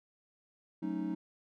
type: chord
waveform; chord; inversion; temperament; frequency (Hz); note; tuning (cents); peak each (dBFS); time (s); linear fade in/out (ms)
triangle; D# half-diminished seventh; first; equal; 185 / 220 / 277.2 / 311.1; F#3 / A3 / C#4 / D#4; 0 / 0 / 0 / 0; -37 / -40 / -39 / -34; 0.82-1.15; 10
effects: none